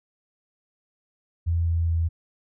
sine tone with pitch steps, 84.2 / 83.52 / 82.85 Hz, E2 / E2 / E2, +37 / +23 / +9 cents, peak -20 dBFS, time 1.46-2.09 s, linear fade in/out 20 ms, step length 210 ms, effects none

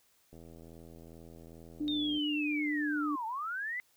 click train, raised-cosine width 2 ms, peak -39 dBFS, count 153, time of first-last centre 0.33-2.175 s, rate 82.4 Hz
sine tone with vibrato, 297.7 Hz, D4, 24 cents sharp, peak -31 dBFS, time 1.8-3.16 s, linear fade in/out 10 ms, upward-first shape square, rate 8.9 Hz, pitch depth 8 cents each way
sine linear two-way sweep, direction down then up, 3708 to 860 to 2046 Hz, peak -34 dBFS, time 1.88-3.8 s, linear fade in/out 0 ms, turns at 3.26 s
effects white hiss -69 dBFS RMS until 3.96 s

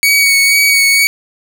sawtooth tone with vibrato, 2242 Hz, C#7, 19 cents sharp, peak -4 dBFS, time 0.03-1.07 s, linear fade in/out 0 ms, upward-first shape sine, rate 2.1 Hz, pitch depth 19 cents each way, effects none

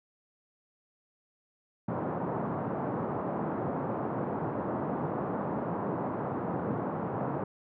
pink band-pass noise, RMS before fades -33 dBFS, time 1.88-7.44 s, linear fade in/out 5 ms, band 130 to 1100 Hz, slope 24 dB/octave, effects none

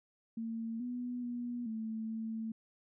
sine tone with pitch steps, 226.9 / 245.7 / 241.7 / 221.4 / 223 Hz, A#3 / B3 / B3 / A3 / A3, -47 / -9 / -37 / +11 / +23 cents, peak -36 dBFS, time 0.37-2.52 s, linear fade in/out 5 ms, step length 430 ms, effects none

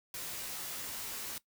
white noise with comb filter, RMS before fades -41 dBFS, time 0.14-1.38 s, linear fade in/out 2 ms, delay 15 ms, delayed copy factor -0.6, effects noise-tail reverb RT60 0.1 s tail -18 dB re dry

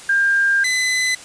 sine / sawtooth tone pair in turn, 1600 / 2016 Hz, G6 / B6, +35 / +35 cents, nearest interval major third, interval 400 cents, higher second, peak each -13 dBFS, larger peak neither, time 0.09-0.64 / 0.64-1.15 s, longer first, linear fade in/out 5 ms, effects white hiss -38 dBFS RMS until 1.24 s + resampled to 22050 Hz

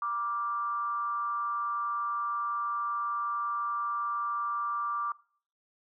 sine tone with frequency modulation, 1174.7 Hz, D6, in tune, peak -29 dBFS, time 0.02-5.12 s, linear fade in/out 2 ms, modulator 218 Hz, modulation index 0.45, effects noise-tail reverb RT60 0.5 s tail -21 dB re dry

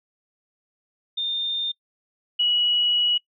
sine tone pair in turn, 3623 / 2922 Hz, A7 / F#7, +50 / -22 cents, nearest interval major third, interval 372 cents, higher first, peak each -23 / -18 dBFS, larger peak second, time 1.17-1.72 / 2.39-3.18 s, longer second, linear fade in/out 10 ms, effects noise-tail reverb RT60 0.1 s tail -23 dB re dry

